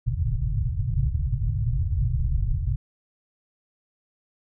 white low-pass noise, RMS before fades -24 dBFS, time 0.06-2.76 s, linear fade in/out 10 ms, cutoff 140 Hz, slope 96 dB/octave, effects none

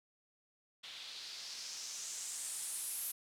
blue noise with low-pass filter sweep, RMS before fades -44 dBFS, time 0.83-3.12 s, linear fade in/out 10 ms, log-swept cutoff 3400 to 12000 Hz, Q 2.8, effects none

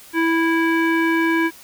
square tone with low-pass filter, 328.9 Hz, E4, 4 cents flat, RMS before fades -18 dBFS, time 0.13-1.51 s, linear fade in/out 50 ms, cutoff 2000 Hz, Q 5.4, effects white hiss -44 dBFS RMS until 1.63 s

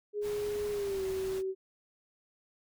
sine tone with pitch glide, 415.3 to 380.8 Hz, G#4 to F#4, 0 to +50 cents, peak -31 dBFS, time 0.13-1.55 s, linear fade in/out 50 ms, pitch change -150 cents, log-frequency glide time 0.71-1.04 s
pink noise, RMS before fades -46 dBFS, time 0.21-1.43 s, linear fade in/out 50 ms
effects none

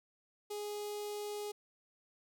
sawtooth tone with notch filter, 415.3 Hz, G#4, in tune, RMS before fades -41 dBFS, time 0.5-1.52 s, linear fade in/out 10 ms, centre 1600 Hz, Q 0.69, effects none

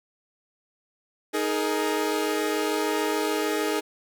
sawtooth chord, D# suspended fourth, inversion none, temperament equal with one note detuned, 311.1 / 419.4 / 466.2 Hz, D#4 / G#4 / A#4, 0 / +17 / 0 cents, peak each -24 / -23 / -27 dBFS, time 1.33-3.81 s, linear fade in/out 20 ms, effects none

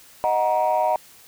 sine chord, D# minor, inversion none, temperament equal with one note detuned, 622.3 / 740 / 943.7 Hz, D#5 / F#5 / A#5, 0 / 0 / +21 cents, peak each -21 dBFS, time 0.24-0.96 s, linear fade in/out 0 ms, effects tanh soft clip ceiling -12 dBFS + white hiss -49 dBFS RMS until 1.27 s

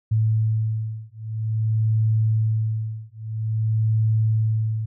sine beating tone pair, 109.8 / 110.3 Hz, A2 / A2, -3 / +5 cents, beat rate 0.5 Hz, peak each -22 / -22 dBFS, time 0.11-4.86 s, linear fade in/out 10 ms, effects none

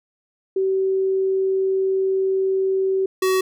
sine / square tone pair in turn, 382.7 / 376.3 Hz, G4 / F#4, -42 / +29 cents, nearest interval unison, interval 29 cents, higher first, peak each -17 dBFS, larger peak neither, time 0.56-3.06 / 3.22-3.41 s, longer first, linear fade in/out 5 ms, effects none

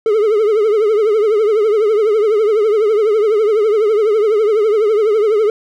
triangle tone with vibrato, 428.1 Hz, A4, 47 cents flat, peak -8 dBFS, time 0.06-5.5 s, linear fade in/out 2 ms, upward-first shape triangle, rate 12 Hz, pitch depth 120 cents each way, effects none

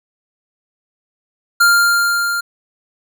square tone with level ramp, 1398 Hz, F6, 1 cent sharp, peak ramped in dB -8 to -18 dBFS, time 1.6-2.41 s, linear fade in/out 10 ms, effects none

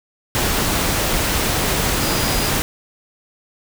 sine tone in noise, 4915 Hz, D#8, 22 cents flat, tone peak -29 dBFS, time 2.03-2.49 s, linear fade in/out 0 ms, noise pink, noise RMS -19 dBFS, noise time 0.35-2.62 s, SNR -13 dB, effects none

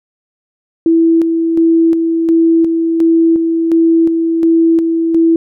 sine tone with tremolo, 329.6 Hz, E4, in tune, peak -6 dBFS, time 0.86-5.36 s, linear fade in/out 2 ms, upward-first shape square, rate 1.4 Hz, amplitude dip 40%, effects none

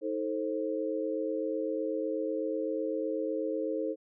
sine chord, A diminished, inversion second, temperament just, 316.8 / 440 / 528 Hz, Eb4 / A4 / C5, +31 / 0 / +16 cents, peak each -34 dBFS, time 0.01-3.96 s, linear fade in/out 50 ms, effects none

